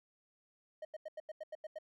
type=tone bursts; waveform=triangle; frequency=622 Hz; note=D#5; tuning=1 cent flat; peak=-39 dBFS; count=9; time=0.82-1.786 s; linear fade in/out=5 ms; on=30 ms; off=87 ms; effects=none